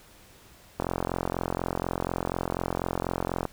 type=click train; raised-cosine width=1 ms; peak=-13 dBFS; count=118; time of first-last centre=0.8-3.453 s; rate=44.1 Hz; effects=pink hiss -54 dBFS RMS until 3.52 s